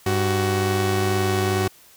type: tone pair together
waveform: sawtooth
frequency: 99.03 / 373.9 Hz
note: G2 / F#4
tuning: +18 / +18 cents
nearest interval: octave + major seventh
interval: 2300 cents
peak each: -18 dBFS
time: 0.06-1.68 s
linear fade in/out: 5 ms
effects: white hiss -51 dBFS RMS until 1.96 s